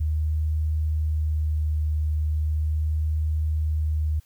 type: tone with vibrato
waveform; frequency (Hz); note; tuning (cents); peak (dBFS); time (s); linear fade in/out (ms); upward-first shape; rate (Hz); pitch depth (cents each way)
sine; 77; D#2; -17; -21; 0-4.2; 10; sine; 0.38; 11
effects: white hiss -62 dBFS RMS until 4.25 s